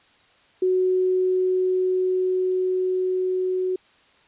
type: tone with level ramp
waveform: sine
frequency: 370 Hz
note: F#4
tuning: in tune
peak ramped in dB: -17 to -21 dBFS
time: 0.62-3.76 s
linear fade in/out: 5 ms
effects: white hiss -57 dBFS RMS until 4.27 s + resampled to 8000 Hz